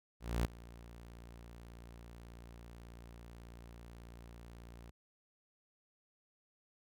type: tone with ADSR envelope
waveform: sawtooth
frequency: 58.27 Hz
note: A#1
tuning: in tune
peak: -26 dBFS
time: 0.2-4.91 s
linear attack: 250 ms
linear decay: 6 ms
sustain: -21 dB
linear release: 12 ms
effects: none